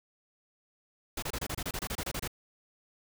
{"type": "noise bursts", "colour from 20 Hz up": "pink", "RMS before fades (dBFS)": -35, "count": 14, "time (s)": [1.17, 2.277], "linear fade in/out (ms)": 5, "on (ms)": 54, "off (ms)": 27, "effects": []}